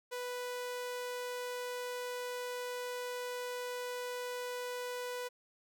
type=tone; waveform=sawtooth; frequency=493.9 Hz; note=B4; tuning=in tune; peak=-34 dBFS; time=0.11-5.29 s; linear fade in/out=20 ms; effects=none